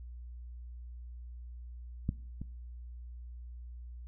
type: clicks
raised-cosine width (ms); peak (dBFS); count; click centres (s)
5; -18 / -27; 2; 2.091 / 2.416
effects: noise-tail reverb RT60 0.6 s tail -21 dB re dry + added 60 Hz sine -43 dBFS peak until 4.07 s